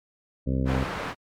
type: harmonic tone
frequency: 65.41 Hz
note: C2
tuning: in tune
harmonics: 1 / 2 / 3 / 4 / 5 / 6 / 7 / 8 / 9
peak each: -27 / -27 / -31 / -29 / -41 / -40 / -40 / -38 / -44 dBFS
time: 0.46-0.85 s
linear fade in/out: 20 ms
type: low-pass noise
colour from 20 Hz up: white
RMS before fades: -32 dBFS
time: 0.65-1.15 s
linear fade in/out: 50 ms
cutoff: 1400 Hz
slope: 12 dB/octave
effects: MP3 96 kbps